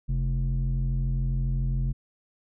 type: tone with low-pass filter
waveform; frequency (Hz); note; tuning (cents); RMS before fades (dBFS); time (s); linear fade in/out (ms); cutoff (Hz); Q
square; 43.65; F1; 0; -26; 0.08-1.93; 20; 160; 4
effects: none